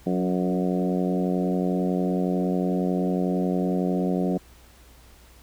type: harmonic tone with a mistuned harmonic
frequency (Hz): 91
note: F#2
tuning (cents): -28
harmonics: 2 / 3 / 4 / 5 / 6 / 7 / 8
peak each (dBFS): -24 / -28 / -30 / -32 / -34 / -35 / -36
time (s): 0.06-4.38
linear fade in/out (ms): 10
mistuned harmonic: 3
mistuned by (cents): +20
effects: added 60 Hz sine -51 dBFS peak until 5.42 s + pink hiss -54 dBFS RMS until 5.42 s